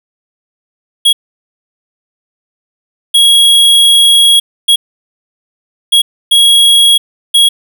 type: tone bursts at uneven times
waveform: square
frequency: 3310 Hz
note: G#7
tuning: 6 cents flat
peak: -4 dBFS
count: 6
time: 1.05-1.13 / 3.14-4.4 / 4.68-4.76 / 5.92-6.02 / 6.31-6.98 / 7.34-7.49 s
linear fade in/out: 10 ms
effects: none